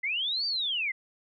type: linear two-way sweep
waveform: sine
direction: up then down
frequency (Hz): 1987 to 4699 to 1987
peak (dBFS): -27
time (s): 0.03-0.92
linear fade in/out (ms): 10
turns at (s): 0.46
effects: none